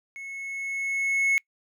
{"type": "tone with level ramp", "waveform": "triangle", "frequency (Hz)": 2190, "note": "C#7", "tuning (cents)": -22, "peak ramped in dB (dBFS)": [-35, -17], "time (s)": [0.16, 1.38], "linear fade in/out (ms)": 0, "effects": ["noise-tail reverb RT60 0.1 s tail -25 dB re dry"]}